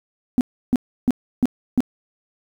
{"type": "tone bursts", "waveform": "sine", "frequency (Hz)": 249.1, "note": "B3", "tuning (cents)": 15, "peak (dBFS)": -11, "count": 5, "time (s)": [0.38, 1.805], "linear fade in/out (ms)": 0, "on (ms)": 29, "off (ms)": 320, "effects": ["tanh soft clip ceiling -8 dBFS", "8-bit"]}